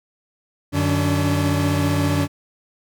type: tone cluster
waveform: 40% pulse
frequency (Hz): 93.3 / 150.2 / 285.3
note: F#2 / D3 / C#4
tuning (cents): +15 / +39 / +50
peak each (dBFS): -21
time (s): 0.72-2.28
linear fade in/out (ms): 50
effects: none

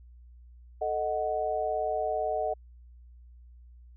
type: chord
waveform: sine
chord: D# diminished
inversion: second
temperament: equal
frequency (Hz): 440 / 622.3 / 740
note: A4 / D#5 / F#5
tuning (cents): 0 / 0 / 0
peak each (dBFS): -34 / -30 / -31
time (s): 0.81-2.54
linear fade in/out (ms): 10
effects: added 60 Hz sine -49 dBFS peak until 3.96 s

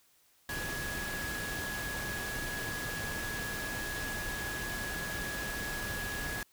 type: tone in noise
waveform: sine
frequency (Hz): 1674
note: G#6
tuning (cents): +13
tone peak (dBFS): -38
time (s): 0.49-6.43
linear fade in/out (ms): 2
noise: pink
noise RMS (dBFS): -39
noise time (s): 0.49-6.43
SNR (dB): -2
effects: white hiss -67 dBFS RMS until 6.52 s

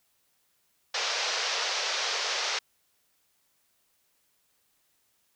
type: band-pass noise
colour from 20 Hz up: white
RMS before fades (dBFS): -30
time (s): 0.94-2.59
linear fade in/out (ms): 5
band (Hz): 430 to 6000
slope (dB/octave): 48
effects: white hiss -71 dBFS RMS until 5.35 s

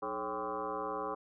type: tone with frequency modulation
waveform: sine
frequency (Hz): 783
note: G5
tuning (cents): -2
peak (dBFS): -34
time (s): 0.02-1.15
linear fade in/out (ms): 10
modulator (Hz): 119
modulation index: 3.8
effects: none

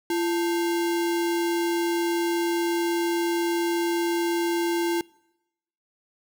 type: tone with sample-and-hold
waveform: sine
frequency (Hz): 340.7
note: F4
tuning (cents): -43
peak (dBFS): -22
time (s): 0.1-5.01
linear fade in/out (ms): 2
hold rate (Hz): 1225
effects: noise-tail reverb RT60 0.9 s tail -24 dB re dry

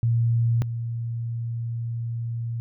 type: tone pair in turn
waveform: sine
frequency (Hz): 116.54 / 116.54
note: A#2 / A#2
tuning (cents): 0 / 0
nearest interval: unison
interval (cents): 0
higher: neither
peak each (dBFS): -18 / -26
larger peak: first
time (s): 0.03-0.62 / 0.62-2.6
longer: second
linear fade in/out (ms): 0
effects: none

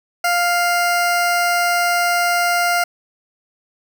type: tone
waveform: 20% pulse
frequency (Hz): 700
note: F5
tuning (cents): +4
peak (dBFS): -10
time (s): 0.24-2.84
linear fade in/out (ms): 5
effects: none

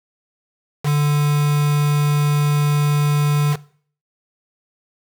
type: tone with quantisation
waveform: triangle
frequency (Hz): 146.83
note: D3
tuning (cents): 0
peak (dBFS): -12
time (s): 0.83-3.57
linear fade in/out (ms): 50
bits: 4
effects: noise-tail reverb RT60 0.5 s tail -20 dB re dry

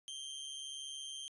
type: tone with amplitude modulation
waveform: sawtooth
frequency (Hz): 3157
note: G7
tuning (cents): +12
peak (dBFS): -37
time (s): 0.08-1.28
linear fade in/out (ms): 0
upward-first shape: sine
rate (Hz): 141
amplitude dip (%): 55
effects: resampled to 24000 Hz

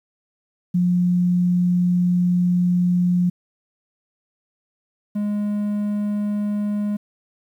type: tone pair in turn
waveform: sine / triangle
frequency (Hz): 178 / 207.1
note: F3 / G#3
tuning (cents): +33 / -5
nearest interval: minor third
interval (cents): 262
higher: second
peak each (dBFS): -15 / -18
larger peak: first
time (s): 0.74-3.3 / 5.15-6.97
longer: first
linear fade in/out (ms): 10
effects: 9-bit

